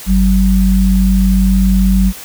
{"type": "tone pair together", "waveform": "sine", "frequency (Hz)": [50.19, 189.5], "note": ["G1", "F#3"], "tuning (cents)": [42, 42], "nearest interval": "octave + major seventh", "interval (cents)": 2300, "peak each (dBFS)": -10, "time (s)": [0.06, 2.13], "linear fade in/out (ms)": 50, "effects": ["white hiss -31 dBFS RMS until 2.24 s"]}